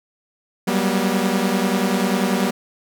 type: tone cluster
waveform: sawtooth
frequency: 187.9 / 198.1 / 240.2 Hz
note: F#3 / G3 / B3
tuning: +27 / +18 / -48 cents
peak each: -18 dBFS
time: 0.67-2.51 s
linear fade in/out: 10 ms
effects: none